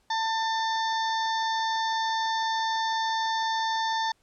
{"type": "harmonic tone", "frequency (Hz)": 894, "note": "A5", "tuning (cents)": 27, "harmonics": [1, 2, 4, 5, 6, 7], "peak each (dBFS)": [-26, -33, -35, -39, -40, -46], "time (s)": [0.1, 4.12], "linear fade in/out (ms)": 5, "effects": ["pink hiss -68 dBFS RMS until 4.22 s", "low-pass 10000 Hz 12 dB/octave"]}